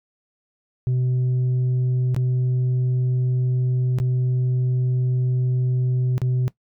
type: tone with dropouts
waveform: sine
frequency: 126.5 Hz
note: B2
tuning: 42 cents sharp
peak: -15 dBFS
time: 0.87-6.48 s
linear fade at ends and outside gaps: 0 ms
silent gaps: 2.146-2.164 / 3.986-4 / 6.18-6.217 s
effects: noise-tail reverb RT60 0.1 s tail -20 dB re dry + tanh soft clip ceiling -17 dBFS